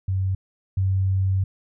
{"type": "tone pair in turn", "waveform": "sine", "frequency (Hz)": [95, 95.44], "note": ["F#2", "G2"], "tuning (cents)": [46, -46], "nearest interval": "unison", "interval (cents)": 8, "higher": "second", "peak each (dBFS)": [-20, -18], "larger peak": "second", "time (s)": [[0.08, 0.35], [0.77, 1.44]], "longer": "second", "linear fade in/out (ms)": 5, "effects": []}